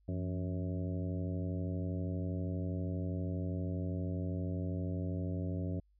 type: harmonic tone with a mistuned harmonic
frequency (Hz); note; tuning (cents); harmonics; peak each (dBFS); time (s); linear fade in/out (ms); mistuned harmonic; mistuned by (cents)
92.5; F#2; 0; 1 / 2 / 3 / 4 / 5 / 6 / 7; -36 / -39 / -42 / -48 / -51 / -49 / -51; 0.08-5.8; 5; 2; -120
effects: added 50 Hz sine -66 dBFS peak until 5.99 s